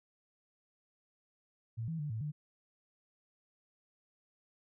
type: tone with pitch steps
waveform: sine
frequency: 113.9 / 162.9 / 148.5 / 110.5 / 149.7 Hz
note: A#2 / E3 / D3 / A2 / D3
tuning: -40 / -20 / +20 / +8 / +33 cents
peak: -35 dBFS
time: 1.77-2.32 s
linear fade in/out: 20 ms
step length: 110 ms
effects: none